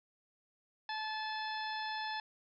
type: harmonic tone with a mistuned harmonic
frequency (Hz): 868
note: A5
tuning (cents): -24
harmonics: 1 / 2 / 3 / 4 / 5 / 6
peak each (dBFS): -39 / -42 / -50 / -47 / -49 / -49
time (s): 0.89-2.2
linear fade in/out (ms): 2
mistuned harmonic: 5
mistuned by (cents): -59
effects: none